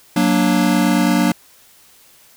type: chord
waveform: square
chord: Gb augmented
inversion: none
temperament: equal with one note detuned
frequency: 185 / 234.3 / 293.7 Hz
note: Gb3 / Bb3 / D4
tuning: 0 / +9 / 0 cents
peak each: -18 dBFS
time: 0.16-1.32 s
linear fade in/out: 5 ms
effects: white hiss -49 dBFS RMS until 2.36 s